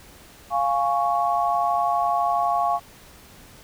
sine chord, Db major, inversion first, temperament equal, 698.5 / 830.6 / 1108.7 Hz, F5 / Ab5 / Db6, 0 / 0 / 0 cents, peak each -22 / -25 / -24 dBFS, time 0.5-2.8 s, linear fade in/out 50 ms, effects pink hiss -48 dBFS RMS until 3.63 s

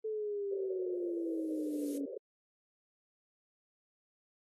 sine exponential sweep, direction down, 440 to 277.2 Hz, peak -34 dBFS, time 0.04-2.06 s, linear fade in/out 10 ms
white band-pass noise, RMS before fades -44 dBFS, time 0.51-2.18 s, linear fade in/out 5 ms, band 380 to 550 Hz, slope 96 dB/octave
violet noise with exponential growth, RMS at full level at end -44 dBFS, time 0.92-1.98 s, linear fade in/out 5 ms, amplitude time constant 230 ms
effects AAC 32 kbps

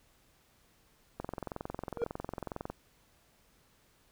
click train, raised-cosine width 1 ms, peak -23 dBFS, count 34, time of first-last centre 1.2-2.7 s, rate 22 Hz
triangle tone with exponential growth, 470 Hz, A#4, 14 cents sharp, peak -22 dBFS, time 1.94-2.04 s, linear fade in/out 2 ms, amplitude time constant 20 ms
effects pink hiss -67 dBFS RMS until 4.11 s

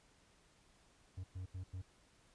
triangle tone bursts at uneven times, 92.5 Hz, F#2, in tune, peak -40 dBFS, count 4, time 1.17-1.24 / 1.35-1.46 / 1.54-1.64 / 1.73-1.82 s, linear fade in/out 10 ms, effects pink hiss -69 dBFS RMS until 2.34 s + resampled to 22050 Hz

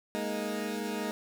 20% pulse chord, Ab suspended second, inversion none, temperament equal, 207.7 / 233.1 / 311.1 Hz, Ab3 / Bb3 / Eb4, 0 / 0 / 0 cents, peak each -30 / -32 / -33 dBFS, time 0.15-1.11 s, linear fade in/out 0 ms, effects none

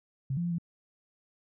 sine tone with pitch steps, 134.4 / 172.2 / 173.2 / 169.2 Hz, C3 / F3 / F3 / E3, +47 / -24 / -14 / +45 cents, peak -28 dBFS, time 0.3-0.584 s, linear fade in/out 5 ms, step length 71 ms, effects none

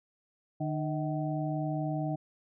harmonic tone with a mistuned harmonic, 151.9 Hz, D#3, 41 cents flat, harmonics 1 / 2 / 4 / 5, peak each -32 / -35 / -38 / -39 dBFS, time 0.6-2.16 s, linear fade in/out 10 ms, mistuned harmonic 4, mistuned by +76 cents, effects none

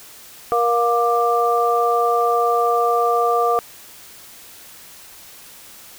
sine tone cluster, 472.2 / 707 / 1182 Hz, A#4 / F5 / D6, +22 / +21 / +11 cents, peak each -19 dBFS, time 0.52-3.59 s, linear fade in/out 0 ms, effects white hiss -42 dBFS RMS until 5.98 s

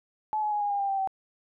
sine tone with pitch steps, 859 / 845.7 / 832.6 / 819.7 / 807.1 / 794.6 / 782.3 / 770.2 Hz, A5 / G#5 / G#5 / G#5 / G#5 / G5 / G5 / G5, -42 / +31 / +4 / -23 / -50 / +23 / -4 / -31 cents, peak -25 dBFS, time 0.33-1.074 s, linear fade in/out 0 ms, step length 93 ms, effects none

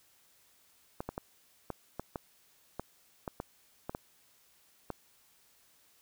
clicks, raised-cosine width 1 ms, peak -22 dBFS, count 12, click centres 1.005 / 1.09 / 1.179 / 1.703 / 1.996 / 2.158 / 2.796 / 3.278 / 3.401 / 3.895 / 3.949 / 4.903 s, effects white hiss -66 dBFS RMS until 6.01 s

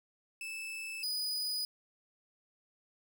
40% pulse tone pair in turn, 2628 / 4961 Hz, E7 / D#8, -6 / -6 cents, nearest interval major seventh, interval 1100 cents, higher second, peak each -38 / -32 dBFS, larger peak second, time 0.41-1.03 / 1.03-1.65 s, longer neither, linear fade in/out 2 ms, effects none

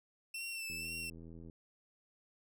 sawtooth tone with vibrato, 2683 Hz, E7, 30 cents sharp, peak -37 dBFS, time 0.34-1.1 s, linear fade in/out 5 ms, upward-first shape sine, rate 2 Hz, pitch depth 37 cents each way
click train, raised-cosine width 3 ms, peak -40 dBFS, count 67, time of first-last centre 0.7-1.498 s, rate 82.7 Hz
effects none

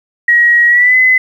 sine tone with pitch glide, 1900 to 2025 Hz, A#6 to B6, +33 to +43 cents, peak -5 dBFS, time 0.28-1.18 s, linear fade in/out 5 ms, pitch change +110 cents, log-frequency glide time 0.68-0.96 s, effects 7-bit

